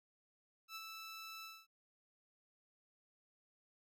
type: tone with ADSR envelope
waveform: 15% pulse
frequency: 1318.5 Hz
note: E6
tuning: in tune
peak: -38 dBFS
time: 0.68-1.67 s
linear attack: 79 ms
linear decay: 34 ms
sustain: -4 dB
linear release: 230 ms
effects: none